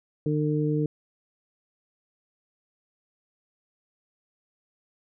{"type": "harmonic tone", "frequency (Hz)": 150.9, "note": "D3", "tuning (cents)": 47, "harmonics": [1, 2, 3], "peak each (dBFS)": [-25, -27, -29], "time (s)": [0.26, 0.86], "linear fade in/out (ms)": 2, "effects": []}